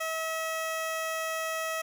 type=tone; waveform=15% pulse; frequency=644 Hz; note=E5; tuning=41 cents flat; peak=-24 dBFS; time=0-1.82 s; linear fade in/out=10 ms; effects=none